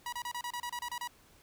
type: tone bursts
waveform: sawtooth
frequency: 967 Hz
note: B5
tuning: 37 cents flat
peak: -32 dBFS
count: 11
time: 0.06-1.075 s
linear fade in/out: 2 ms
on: 65 ms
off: 30 ms
effects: pink hiss -62 dBFS RMS until 1.42 s